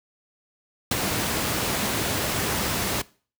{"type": "noise with ADSR envelope", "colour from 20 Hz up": "pink", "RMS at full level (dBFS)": -20, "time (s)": [0.91, 3.02], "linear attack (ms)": 5, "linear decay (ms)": 22, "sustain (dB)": -5, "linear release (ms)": 9, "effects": ["noise-tail reverb RT60 0.4 s tail -21 dB re dry", "high-pass 80 Hz 12 dB/octave"]}